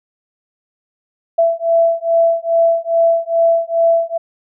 sine beating tone pair, 666 / 668.4 Hz, E5 / E5, +18 / +24 cents, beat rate 2.4 Hz, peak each -14 dBFS, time 1.38-4.18 s, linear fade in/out 10 ms, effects none

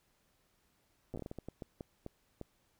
slowing click train, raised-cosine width 2 ms, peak -29 dBFS, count 14, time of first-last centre 1.14-2.413 s, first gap 8 ms, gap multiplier 1.37, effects pink hiss -74 dBFS RMS until 2.79 s

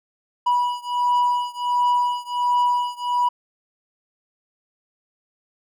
triangle beating tone pair, 976 / 977.4 Hz, B5 / B5, -21 / -18 cents, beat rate 1.4 Hz, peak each -19 / -20 dBFS, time 0.46-3.29 s, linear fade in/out 10 ms, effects none

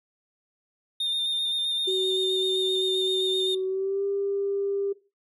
triangle tone with vibrato, 3640 Hz, A#7, 42 cents flat, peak -23 dBFS, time 1-3.55 s, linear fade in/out 5 ms, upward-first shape square, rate 7.7 Hz, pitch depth 17 cents each way
sine tone with pitch glide, 376.8 to 398.1 Hz, F#4 to G4, +32 to +27 cents, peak -24 dBFS, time 1.87-4.93 s, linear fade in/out 10 ms, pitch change +95 cents, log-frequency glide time 3.66-4.04 s
effects noise-tail reverb RT60 0.3 s tail -19 dB re dry + tanh soft clip ceiling -16 dBFS

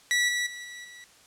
sawtooth tone with level steps, 1948 Hz, B6, 24 cents flat, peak -18 / -22 / -34 / -36 / -41 dBFS, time 0.11-1.04 s, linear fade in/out 0 ms, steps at 0.28 / 0.46 / 0.64 / 0.84 s, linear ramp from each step 10 ms, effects white hiss -56 dBFS RMS until 1.26 s + low-pass 9000 Hz 12 dB/octave

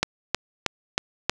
click train, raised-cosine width 0.2 ms, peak -3 dBFS, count 5, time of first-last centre 0.03-1.296 s, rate 3.16 Hz, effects none

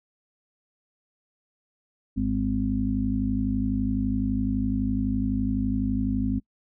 harmonic tone, 51.91 Hz, G#1, in tune, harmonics 1 / 2 / 4 / 5, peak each -30 / -31 / -28 / -26 dBFS, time 2.16-6.4 s, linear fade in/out 20 ms, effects noise-tail reverb RT60 0.1 s tail -25 dB re dry

